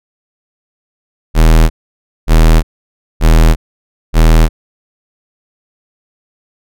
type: tone bursts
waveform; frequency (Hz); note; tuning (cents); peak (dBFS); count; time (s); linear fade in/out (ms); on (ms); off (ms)
square; 40.14; E1; -45; -4; 4; 1.34-4.49; 50; 360; 570
effects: none